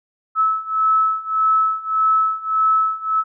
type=beating tone pair; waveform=sine; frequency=1300 / 1301.7 Hz; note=E6 / E6; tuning=-24 / -22 cents; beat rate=1.7 Hz; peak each=-19 / -17 dBFS; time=0.35-3.24 s; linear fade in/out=50 ms; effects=none